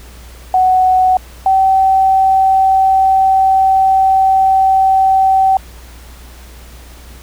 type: tone pair in turn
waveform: sine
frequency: 744 / 767.6 Hz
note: F#5 / G5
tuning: +9 / -37 cents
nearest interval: minor second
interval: 54 cents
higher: second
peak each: -7 dBFS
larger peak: neither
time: 0.54-1.17 / 1.46-5.57 s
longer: second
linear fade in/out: 2 ms
effects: added 60 Hz sine -34 dBFS peak until 7.22 s + pink hiss -40 dBFS RMS until 7.22 s